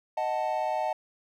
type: chord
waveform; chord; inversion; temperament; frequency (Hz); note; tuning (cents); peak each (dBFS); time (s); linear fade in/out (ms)
triangle; D# diminished; none; equal; 622.3 / 740 / 880; D#5 / F#5 / A5; 0 / 0 / 0; -29; 0.17-0.93; 5
effects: none